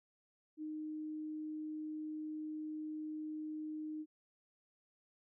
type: tone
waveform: sine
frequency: 308.4 Hz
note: D#4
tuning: 15 cents flat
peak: -40 dBFS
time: 0.57-4.06 s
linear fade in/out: 50 ms
effects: none